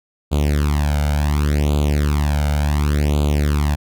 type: tone with flanger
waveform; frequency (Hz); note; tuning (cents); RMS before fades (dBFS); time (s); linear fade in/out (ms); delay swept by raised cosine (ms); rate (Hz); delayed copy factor
sawtooth; 73.42; D2; 0; -17; 0.31-3.76; 20; 0.27 to 1.37; 0.69; +0.95
effects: none